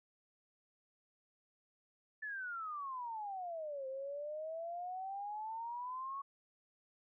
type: exponential two-way sweep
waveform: sine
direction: down then up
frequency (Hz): 1760 to 523.3 to 1117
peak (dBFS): -40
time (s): 2.22-6.22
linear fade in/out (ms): 10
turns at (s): 3.87
effects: none